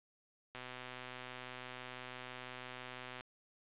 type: click train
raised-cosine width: 0.3 ms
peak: -30 dBFS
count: 336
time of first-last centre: 0.55-3.209 s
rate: 126 Hz
effects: resampled to 8000 Hz + 12-bit